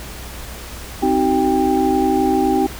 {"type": "tone cluster", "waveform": "sine", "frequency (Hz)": [261.2, 313, 380.6, 793], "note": ["C4", "D#4", "F#4", "G5"], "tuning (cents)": [-3, 10, 49, 20], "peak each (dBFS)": -19, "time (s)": [1.02, 2.67], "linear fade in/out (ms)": 10, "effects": ["added 60 Hz sine -34 dBFS peak until 2.79 s", "pink hiss -34 dBFS RMS until 2.79 s"]}